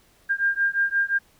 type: beating tone pair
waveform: sine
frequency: 1600 / 1605.7 Hz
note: G6 / G6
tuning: +35 / +41 cents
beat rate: 5.7 Hz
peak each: -23 dBFS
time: 0.29-1.19 s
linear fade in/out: 20 ms
effects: pink hiss -59 dBFS RMS until 1.39 s